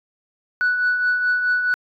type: tone with tremolo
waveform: sine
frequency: 1480 Hz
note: F#6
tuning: in tune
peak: -13 dBFS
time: 0.61-1.74 s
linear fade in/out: 0 ms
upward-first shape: triangle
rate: 4.7 Hz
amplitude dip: 55%
effects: tanh soft clip ceiling -13 dBFS